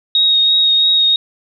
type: tone with vibrato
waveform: sine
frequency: 3753 Hz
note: A#7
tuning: 11 cents sharp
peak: -9 dBFS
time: 0.15-1.16 s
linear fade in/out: 2 ms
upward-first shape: triangle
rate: 3 Hz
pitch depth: 17 cents each way
effects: none